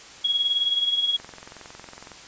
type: tone with tremolo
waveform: sine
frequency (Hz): 3322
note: G#7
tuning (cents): 0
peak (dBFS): -17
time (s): 0.24-1.17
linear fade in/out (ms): 10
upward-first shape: triangle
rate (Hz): 19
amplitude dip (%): 70
type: click train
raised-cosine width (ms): 0.5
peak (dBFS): -26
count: 21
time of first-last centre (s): 1.2-2.117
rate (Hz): 21.8
effects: white hiss -44 dBFS RMS until 2.27 s + resampled to 16000 Hz